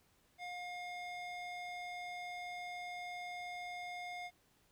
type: tone with band-pass filter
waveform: square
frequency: 713 Hz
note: F5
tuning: 36 cents sharp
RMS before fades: -45 dBFS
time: 0.38-4.31 s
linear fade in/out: 50 ms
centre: 1900 Hz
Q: 0.94
effects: pink hiss -72 dBFS RMS until 4.71 s